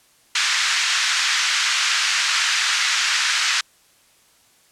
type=band-pass noise; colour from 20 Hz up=pink; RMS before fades=-20 dBFS; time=0.35-3.61 s; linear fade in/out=5 ms; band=1400 to 6900 Hz; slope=24 dB/octave; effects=white hiss -56 dBFS RMS until 4.71 s + low-pass 11000 Hz 12 dB/octave